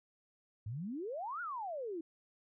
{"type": "exponential two-way sweep", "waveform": "sine", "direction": "up then down", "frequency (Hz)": [98, 1480, 312.8], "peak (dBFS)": -38, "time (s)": [0.66, 2.01], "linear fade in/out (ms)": 5, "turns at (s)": 1.41, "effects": []}